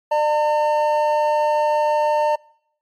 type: tone pair together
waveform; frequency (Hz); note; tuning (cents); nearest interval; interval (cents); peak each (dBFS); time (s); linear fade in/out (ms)
triangle; 600 / 906.4; D5 / A#5; +37 / -49; perfect fifth; 714; -16; 0.11-2.36; 10
effects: noise-tail reverb RT60 0.7 s tail -25 dB re dry + MP3 64 kbps